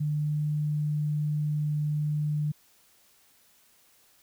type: tone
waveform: sine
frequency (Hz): 149.9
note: D3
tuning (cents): +36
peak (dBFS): -25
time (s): 0-2.52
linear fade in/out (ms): 10
effects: white hiss -62 dBFS RMS until 4.22 s